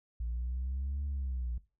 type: exponential two-way sweep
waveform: sine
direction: up then down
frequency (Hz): 57 to 71.7 to 57.9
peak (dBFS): -31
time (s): 0.2-1.58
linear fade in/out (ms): 5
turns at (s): 1.05
effects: noise-tail reverb RT60 0.3 s tail -19 dB re dry + tanh soft clip ceiling -30 dBFS